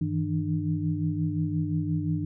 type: tone cluster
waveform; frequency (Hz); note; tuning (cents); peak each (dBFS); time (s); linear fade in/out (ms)
sine; 97.6 / 158 / 163.7 / 299.2; G2 / D#3 / E3 / D4; -7 / +27 / -12 / +32; -32 / -28 / -32 / -31; 0.01-2.25; 5
effects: none